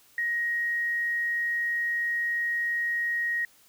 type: tone with quantisation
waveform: sine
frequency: 1883 Hz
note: A#6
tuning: 17 cents sharp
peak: -25 dBFS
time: 0.18-3.45 s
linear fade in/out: 2 ms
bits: 9
effects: white hiss -59 dBFS RMS until 3.68 s